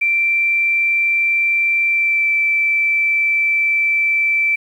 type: tone with pitch glide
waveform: sine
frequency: 2349 to 2329 Hz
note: D7 to D7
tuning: 0 to -15 cents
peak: -13 dBFS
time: 0.01-4.56 s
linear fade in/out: 10 ms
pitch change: -15 cents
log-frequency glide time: 1.87-2.29 s
effects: 8-bit